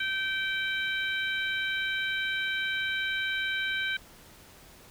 harmonic tone, 775 Hz, G5, 20 cents flat, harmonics 2 / 3 / 4 / 5, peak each -30 / -34 / -36 / -38 dBFS, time 0-3.97 s, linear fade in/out 5 ms, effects pink hiss -53 dBFS RMS until 4.9 s

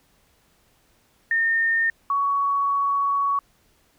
sine tone pair in turn, 1823 / 1121.2 Hz, A#6 / C#6, -39 / +19 cents, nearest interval minor sixth, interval 842 cents, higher first, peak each -18 / -19 dBFS, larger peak first, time 1.31-1.9 / 2.1-3.39 s, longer second, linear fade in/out 2 ms, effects pink hiss -62 dBFS RMS until 3.98 s

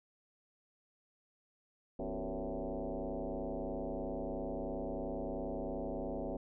sine tone with frequency modulation, 139.4 Hz, C#3, 10 cents sharp, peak -36 dBFS, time 1.99-6.37 s, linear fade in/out 5 ms, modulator 103 Hz, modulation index 5.6, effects none

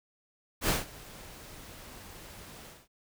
pink noise with ADSR envelope, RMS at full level -26 dBFS, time 0.61-2.88 s, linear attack 75 ms, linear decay 160 ms, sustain -22 dB, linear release 210 ms, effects none

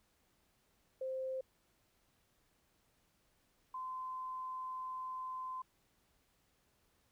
sine tone pair in turn, 523.3 / 1030.4 Hz, C5 / C6, 0 / -27 cents, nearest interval octave, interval 1173 cents, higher second, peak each -37 / -40 dBFS, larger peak first, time 1.01-1.41 / 3.74-5.62 s, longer second, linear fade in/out 5 ms, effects pink hiss -75 dBFS RMS until 7.11 s

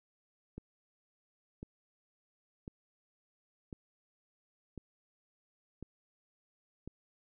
click train, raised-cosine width 3 ms, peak -30 dBFS, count 7, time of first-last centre 0.58-6.876 s, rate 0.953 Hz, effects none

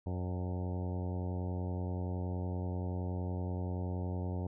harmonic tone with a mistuned harmonic, 90.6 Hz, F#2, 36 cents flat, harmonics 1 / 2 / 3 / 4 / 5 / 6 / 7 / 8 / 9 / 10, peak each -35 / -41 / -45 / -47 / -49 / -51 / -52 / -53 / -54 / -55 dBFS, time 0.06-4.47 s, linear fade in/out 5 ms, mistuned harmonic 7, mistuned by -41 cents, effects none

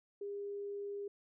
sine tone, 404.3 Hz, G#4, 46 cents flat, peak -39 dBFS, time 0.21-1.08 s, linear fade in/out 5 ms, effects none

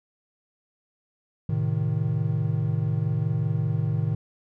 triangle chord, A diminished, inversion none, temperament equal, 110 / 130.81 / 155.56 Hz, A2 / C3 / Eb3, 0 / 0 / 0 cents, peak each -24 / -27 / -24 dBFS, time 1.49-4.15 s, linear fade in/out 5 ms, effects none

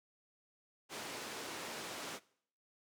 pink band-pass noise, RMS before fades -45 dBFS, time 0.89-2.2 s, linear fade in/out 50 ms, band 290 to 8700 Hz, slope 12 dB/octave, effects noise-tail reverb RT60 0.6 s tail -21 dB re dry

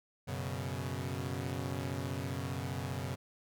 sawtooth chord, F# suspended fourth, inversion none, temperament equal, 92.5 / 123.47 / 138.59 Hz, F#2 / B2 / C#3, 0 / 0 / 0 cents, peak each -36 / -36 / -36 dBFS, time 0.27-3.16 s, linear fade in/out 20 ms, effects none

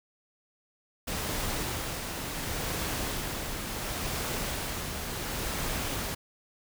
pink noise with tremolo, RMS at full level -32 dBFS, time 1.07-6.15 s, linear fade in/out 10 ms, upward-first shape sine, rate 0.7 Hz, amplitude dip 35%, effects none

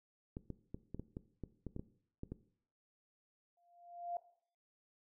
clicks, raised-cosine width 3 ms, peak -30 dBFS, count 12, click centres 0.369 / 0.503 / 0.745 / 0.946 / 0.996 / 1.169 / 1.437 / 1.667 / 1.764 / 1.795 / 2.234 / 2.32 s
sine tone with exponential growth, 696 Hz, F5, 6 cents flat, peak -35 dBFS, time 3.57-4.17 s, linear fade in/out 2 ms, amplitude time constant 130 ms
effects noise-tail reverb RT60 0.6 s tail -17 dB re dry

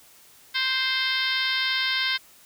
harmonic tone, 523 Hz, C5, 1 cent flat, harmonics 2 / 3 / 4 / 5 / 6 / 7 / 8 / 9 / 10, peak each -36 / -29 / -28 / -36 / -30 / -29 / -33 / -35 / -36 dBFS, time 0.54-2.18 s, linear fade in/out 20 ms, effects white hiss -53 dBFS RMS until 2.45 s

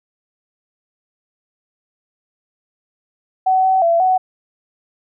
sine tone with pitch steps, 753 / 758 / 675 / 746 Hz, F#5 / F#5 / E5 / F#5, +30 / +42 / +41 / +14 cents, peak -11 dBFS, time 3.46-4.18 s, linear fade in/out 10 ms, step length 180 ms, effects none

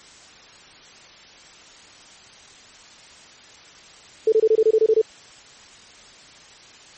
sine tone bursts, 439.9 Hz, A4, in tune, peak -12 dBFS, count 10, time 4.27-5.016 s, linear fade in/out 5 ms, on 53 ms, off 24 ms, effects white hiss -46 dBFS RMS until 6.97 s + MP3 32 kbps

